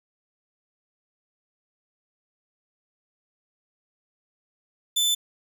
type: tone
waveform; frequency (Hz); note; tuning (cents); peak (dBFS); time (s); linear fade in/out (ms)
sawtooth; 3520; A7; 0; -17; 4.96-5.15; 10
effects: 8-bit